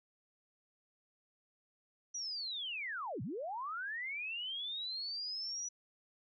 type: linear two-way sweep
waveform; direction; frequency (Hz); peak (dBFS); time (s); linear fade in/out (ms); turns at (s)
sine; down then up; 5920 to 100 to 5920; -38; 2.14-5.69; 10; 3.22
effects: none